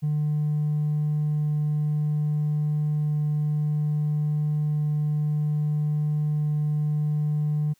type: tone with hard clipping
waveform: sine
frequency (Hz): 150.1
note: D3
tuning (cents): +38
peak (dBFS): -22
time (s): 0.02-7.74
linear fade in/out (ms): 20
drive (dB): 1
effects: white hiss -66 dBFS RMS until 7.79 s